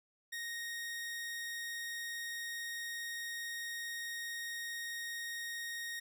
sawtooth tone, 1864.7 Hz, A#6, in tune, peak -36 dBFS, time 0.32-6 s, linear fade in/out 10 ms, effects none

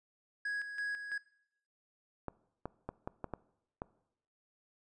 triangle tone with tremolo, 1661.2 Hz, G#6, in tune, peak -32 dBFS, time 0.45-1.18 s, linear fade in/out 5 ms, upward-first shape square, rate 3 Hz, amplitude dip 55%
clicks, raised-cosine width 1 ms, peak -24 dBFS, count 7, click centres 2.283 / 2.656 / 2.89 / 3.075 / 3.243 / 3.337 / 3.819 s
effects noise-tail reverb RT60 0.8 s tail -21 dB re dry + resampled to 22050 Hz

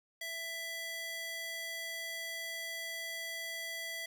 square tone with high-pass filter, 663 Hz, E5, 10 cents sharp, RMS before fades -41 dBFS, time 0.21-4.06 s, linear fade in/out 5 ms, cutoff 1800 Hz, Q 1.2, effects 12-bit

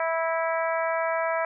harmonic tone, 327.6 Hz, E4, 11 cents flat, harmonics 2 / 3 / 4 / 5 / 6 / 7, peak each -26 / -30 / -32 / -34 / -36 / -37 dBFS, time 0-1.45 s, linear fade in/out 2 ms, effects none

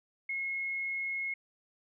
sine tone, 2167 Hz, C#7, 40 cents flat, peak -32 dBFS, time 0.29-1.34 s, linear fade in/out 5 ms, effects none

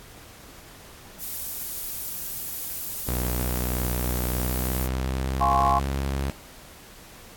violet noise, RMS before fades -31 dBFS, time 1.18-4.89 s, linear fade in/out 50 ms
sawtooth tone with pitch glide, 61.74 to 68.11 Hz, B1 to C#2, 0 to -30 cents, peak -21 dBFS, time 3.08-6.3 s, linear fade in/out 0 ms, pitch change +170 cents, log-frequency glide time 4.28-5.82 s
sine chord, Db major seventh, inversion first, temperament equal, 698.5 / 830.6 / 1046.5 / 1108.7 Hz, F5 / Ab5 / C6 / Db6, 0 / 0 / 0 / 0 cents, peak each -24 dBFS, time 5.4-5.8 s, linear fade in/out 20 ms
effects pink hiss -47 dBFS RMS until 7.36 s + AAC 64 kbps

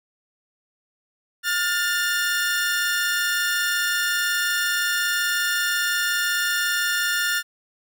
sawtooth tone pair together, 1419.7 / 1781 Hz, F6 / A6, +28 / +21 cents, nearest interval major third, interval 393 cents, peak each -20 dBFS, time 1.43-7.43 s, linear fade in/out 50 ms, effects none

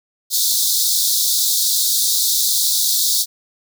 pink high-pass noise, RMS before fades -17 dBFS, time 0.3-3.26 s, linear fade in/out 50 ms, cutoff 3600 Hz, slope 96 dB/octave, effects none

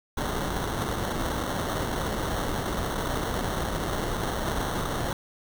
pink noise with sample-and-hold, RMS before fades -29 dBFS, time 0.17-5.13 s, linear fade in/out 2 ms, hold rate 2450 Hz, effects none

